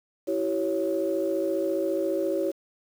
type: chord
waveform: sine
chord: C# diminished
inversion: first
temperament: equal with one note detuned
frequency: 329.6 / 384.2 / 554.4 Hz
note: E4 / G4 / C#5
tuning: 0 / -35 / 0 cents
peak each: -28 / -28 / -27 dBFS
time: 0.27-2.52 s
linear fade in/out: 20 ms
effects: tanh soft clip ceiling -15 dBFS + 8-bit